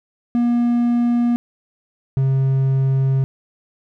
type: tone pair in turn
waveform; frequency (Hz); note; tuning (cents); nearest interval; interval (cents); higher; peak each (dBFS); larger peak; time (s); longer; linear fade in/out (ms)
triangle; 238.9 / 134.08; A#3 / C3; +43 / +43; minor seventh; 1000; first; -12; neither; 0.35-1.36 / 2.17-3.24; second; 0
effects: none